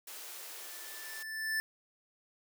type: high-pass noise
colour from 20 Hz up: white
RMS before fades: -46 dBFS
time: 0.07-1.23 s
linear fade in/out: 5 ms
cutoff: 310 Hz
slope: 96 dB/octave
type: tone with exponential growth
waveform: square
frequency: 1760 Hz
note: A6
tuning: in tune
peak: -30 dBFS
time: 0.35-1.6 s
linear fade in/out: 0 ms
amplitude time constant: 270 ms
effects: none